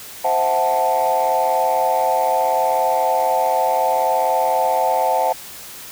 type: chord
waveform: sine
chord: F# half-diminished seventh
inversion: second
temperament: equal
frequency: 523.3 / 659.3 / 740 / 880 Hz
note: C5 / E5 / F#5 / A5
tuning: 0 / 0 / 0 / 0 cents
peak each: -21 / -20 / -19 / -18 dBFS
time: 0.24-5.33 s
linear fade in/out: 10 ms
effects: tanh soft clip ceiling -9 dBFS + white hiss -36 dBFS RMS until 5.91 s